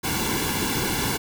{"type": "noise with comb filter", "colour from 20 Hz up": "pink", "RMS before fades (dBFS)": -25, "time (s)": [0.03, 1.18], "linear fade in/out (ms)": 20, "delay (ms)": 1.6, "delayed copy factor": -0.75, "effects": []}